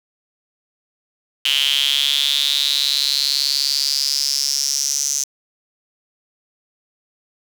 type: tone with high-pass filter sweep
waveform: sawtooth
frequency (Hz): 140.4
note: C#3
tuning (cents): +22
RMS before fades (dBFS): -19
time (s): 1.45-5.24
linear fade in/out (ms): 5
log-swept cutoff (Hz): 3000 to 6200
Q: 7.9
effects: 7-bit